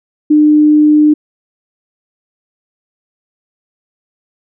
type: tone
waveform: sine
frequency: 301.4 Hz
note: D4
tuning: 45 cents sharp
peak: -4 dBFS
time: 0.3-1.14 s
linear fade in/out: 10 ms
effects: none